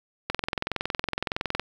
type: click train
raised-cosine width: 0.3 ms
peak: -10 dBFS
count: 29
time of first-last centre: 0.3-1.596 s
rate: 21.6 Hz
effects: 7-bit